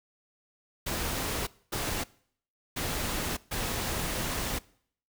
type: noise bursts at uneven times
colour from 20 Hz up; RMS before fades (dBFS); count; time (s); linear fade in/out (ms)
pink; -32; 4; 0.86-1.47 / 1.72-2.04 / 2.76-3.37 / 3.51-4.59; 10
effects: noise-tail reverb RT60 0.6 s tail -22 dB re dry